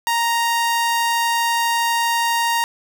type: tone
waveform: sawtooth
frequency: 932.3 Hz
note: A#5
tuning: in tune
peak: -13 dBFS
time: 0.07-2.64 s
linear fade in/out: 0 ms
effects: none